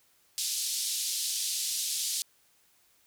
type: band-pass noise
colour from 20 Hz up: pink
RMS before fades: -32 dBFS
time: 0.38-2.22 s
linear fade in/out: 0 ms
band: 3800 to 12000 Hz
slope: 24 dB/octave
effects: white hiss -66 dBFS RMS until 3.06 s